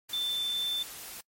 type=tone in noise; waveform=sine; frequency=3542 Hz; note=A7; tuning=11 cents sharp; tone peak=-28 dBFS; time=0.13-0.83 s; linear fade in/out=5 ms; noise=white; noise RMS=-43 dBFS; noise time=0.09-1.21 s; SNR=+12 dB; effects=noise-tail reverb RT60 0.1 s tail -25 dB re dry + MP3 64 kbps